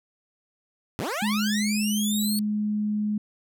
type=linear sweep; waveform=15% pulse; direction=up; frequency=80.8 to 4435 Hz; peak=-21 dBFS; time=0.99-2.39 s; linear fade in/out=0 ms
type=tone; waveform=sine; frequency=210.3 Hz; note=G#3; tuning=22 cents sharp; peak=-23 dBFS; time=1.22-3.18 s; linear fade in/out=5 ms
effects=none